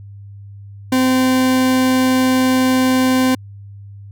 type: tone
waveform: 40% pulse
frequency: 258 Hz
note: C4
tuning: 24 cents flat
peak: -11 dBFS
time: 0.92-3.35 s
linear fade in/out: 5 ms
effects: added 100 Hz sine -33 dBFS peak until 4.11 s